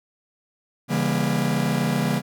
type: chord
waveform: 45% pulse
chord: C# diminished seventh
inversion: none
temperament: just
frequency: 138.59 / 166.31 / 199.57 / 239.5 Hz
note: C#3 / E3 / G3 / Bb3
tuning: 0 / +16 / +31 / +47 cents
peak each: -26 dBFS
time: 0.88-2.22 s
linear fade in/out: 50 ms
effects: none